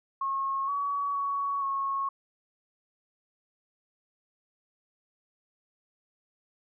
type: tone with pitch steps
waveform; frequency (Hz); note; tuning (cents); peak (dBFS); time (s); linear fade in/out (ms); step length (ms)
sine; 1087 / 1131 / 1120 / 1096; C#6 / C#6 / C#6 / C#6; -34 / +34 / +18 / -20; -27; 0.21-2.09; 5; 470
effects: none